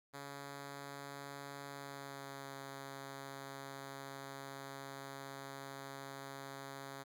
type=tone with pitch glide; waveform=5% pulse; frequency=140.4 to 137.43 Hz; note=C#3 to C#3; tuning=+22 to -15 cents; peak=-35 dBFS; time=0.13-7.04 s; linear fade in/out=20 ms; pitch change=-37 cents; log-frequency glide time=1.65-2.55 s; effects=none